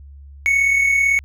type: tone pair together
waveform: triangle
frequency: 2179 / 2217 Hz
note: C#7 / C#7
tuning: -30 / 0 cents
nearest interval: unison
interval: 30 cents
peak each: -22 / -12 dBFS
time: 0.46-1.19 s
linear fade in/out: 0 ms
effects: added 70 Hz sine -37 dBFS peak until 1.24 s